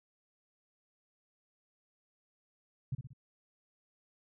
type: tone with echo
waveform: sine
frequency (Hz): 130.81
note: C3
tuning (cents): 0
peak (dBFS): -31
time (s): 2.92-2.95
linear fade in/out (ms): 5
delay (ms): 61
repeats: 3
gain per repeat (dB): -6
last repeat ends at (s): 3.133
effects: none